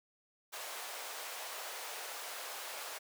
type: high-pass noise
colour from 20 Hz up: pink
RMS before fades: -44 dBFS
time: 0.52-2.99 s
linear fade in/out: 20 ms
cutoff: 540 Hz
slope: 24 dB/octave
effects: none